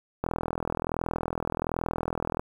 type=click train; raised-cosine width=1 ms; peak=-14 dBFS; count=90; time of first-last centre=0.24-2.395 s; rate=41.3 Hz; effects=8-bit